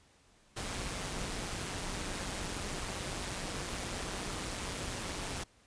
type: noise with amplitude modulation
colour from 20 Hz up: pink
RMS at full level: -36 dBFS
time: 0.56-5.44 s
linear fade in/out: 10 ms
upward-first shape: sine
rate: 188 Hz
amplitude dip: 55%
effects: pink hiss -65 dBFS RMS until 5.66 s + resampled to 22050 Hz